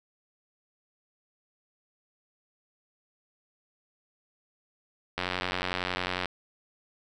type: click train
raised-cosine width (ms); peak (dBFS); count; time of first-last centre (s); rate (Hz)
0.3; -13; 99; 5.18-6.257; 91
effects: none